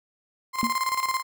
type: tone with tremolo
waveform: 35% pulse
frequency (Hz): 1046.5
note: C6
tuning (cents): 0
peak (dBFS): -20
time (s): 0.53-1.23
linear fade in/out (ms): 50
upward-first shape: square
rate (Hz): 18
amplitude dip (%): 65
type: tone with exponential decay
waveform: sine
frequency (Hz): 233.1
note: A#3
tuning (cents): 0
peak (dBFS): -19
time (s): 0.63-0.77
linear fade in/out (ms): 0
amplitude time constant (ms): 30
effects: none